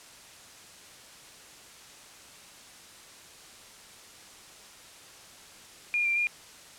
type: tone with pitch steps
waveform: sine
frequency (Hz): 2418 / 2368 / 2415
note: D7 / D7 / D7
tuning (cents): +50 / +14 / +48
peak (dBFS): -24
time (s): 5.94-6.27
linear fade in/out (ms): 0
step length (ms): 110
effects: white hiss -50 dBFS RMS until 6.78 s + low-pass 9000 Hz 12 dB/octave